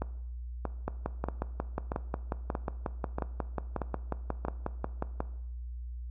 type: two click trains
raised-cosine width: 1 ms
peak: -18 / -17 dBFS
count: 8 / 25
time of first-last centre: 0.02-4.45 / 0.88-5.204 s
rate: 1.58 / 5.55 Hz
effects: noise-tail reverb RT60 0.8 s tail -17 dB re dry + added 60 Hz sine -37 dBFS peak until 6.1 s